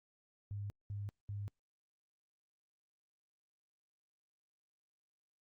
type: tone bursts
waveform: sine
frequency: 101.6 Hz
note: G#2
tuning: 38 cents flat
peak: -39 dBFS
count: 3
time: 0.51-1.48 s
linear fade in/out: 0 ms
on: 190 ms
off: 200 ms
effects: Opus 48 kbps